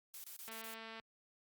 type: noise bursts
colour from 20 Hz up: blue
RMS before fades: -50 dBFS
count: 5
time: 0.14-0.74 s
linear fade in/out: 0 ms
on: 100 ms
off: 25 ms
type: click train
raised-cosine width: 0.3 ms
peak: -34 dBFS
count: 117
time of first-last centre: 0.48-0.998 s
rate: 224 Hz
effects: high-pass 80 Hz 12 dB/octave + Opus 48 kbps